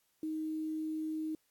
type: tone with quantisation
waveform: sine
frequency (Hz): 313.5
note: D#4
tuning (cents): +13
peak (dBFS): -34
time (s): 0.23-1.35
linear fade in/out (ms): 2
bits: 10
effects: white hiss -75 dBFS RMS until 1.5 s + AAC 64 kbps